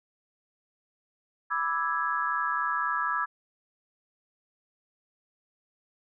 sine chord, E dominant seventh, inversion second, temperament equal, 987.8 / 1174.7 / 1318.5 / 1661.2 Hz, B5 / D6 / E6 / G#6, 0 / 0 / 0 / 0 cents, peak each -33 / -32 / -30 / -31 dBFS, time 1.5-3.26 s, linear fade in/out 20 ms, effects none

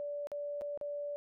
sine tone with dropouts, 580 Hz, D5, 22 cents flat, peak -36 dBFS, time 0-1.16 s, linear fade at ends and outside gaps 0 ms, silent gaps 0.271-0.317 / 0.611-0.618 / 0.775-0.812 s, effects none

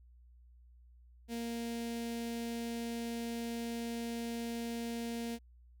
sawtooth tone with notch filter, 233.1 Hz, A#3, in tune, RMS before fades -39 dBFS, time 1.28-5.39 s, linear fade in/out 50 ms, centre 1200 Hz, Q 0.92, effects added 60 Hz sine -57 dBFS peak until 5.8 s

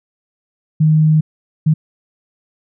sine tone bursts at uneven times, 155.56 Hz, D#3, in tune, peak -8 dBFS, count 2, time 0.8-1.21 / 1.66-1.74 s, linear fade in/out 10 ms, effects none

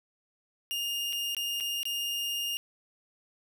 40% pulse tone with dropouts, 2831 Hz, F7, 23 cents sharp, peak -29 dBFS, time 0.71-2.57 s, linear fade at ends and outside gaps 0 ms, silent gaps 1.126-1.13 / 1.348-1.367 / 1.601-1.607 / 1.831-1.854 s, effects none

